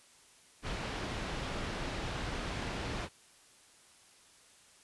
pink low-pass noise, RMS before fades -38 dBFS, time 0.62-3.09 s, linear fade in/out 50 ms, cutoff 4000 Hz, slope 12 dB/octave, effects white hiss -61 dBFS RMS until 4.83 s + resampled to 24000 Hz

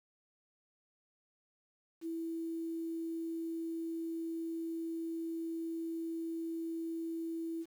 sine tone with quantisation, 329.6 Hz, E4, in tune, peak -36 dBFS, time 2.01-7.66 s, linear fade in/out 50 ms, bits 10, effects none

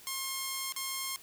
5% pulse tone with dropouts, 1070 Hz, C6, 38 cents sharp, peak -22 dBFS, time 0.07-1.16 s, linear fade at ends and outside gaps 0 ms, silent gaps 0.723-0.763 s, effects white hiss -54 dBFS RMS until 1.22 s

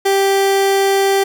30% pulse tone, 392 Hz, G4, in tune, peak -9 dBFS, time 0.05-1.24 s, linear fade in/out 10 ms, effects none

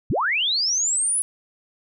sine linear sweep, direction up, 45.83 to 10360 Hz, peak -19 dBFS, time 0.1-1.22 s, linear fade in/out 0 ms, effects none

